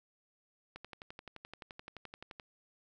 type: click train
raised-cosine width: 0.3 ms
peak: -30 dBFS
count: 20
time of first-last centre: 0.76-2.398 s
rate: 11.6 Hz
effects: none